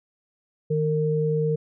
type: tone pair together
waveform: sine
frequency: 155.56 / 457.6 Hz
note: D#3 / A#4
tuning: 0 / -32 cents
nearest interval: octave + perfect fifth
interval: 1868 cents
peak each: -23 dBFS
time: 0.7-1.56 s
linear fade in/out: 10 ms
effects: none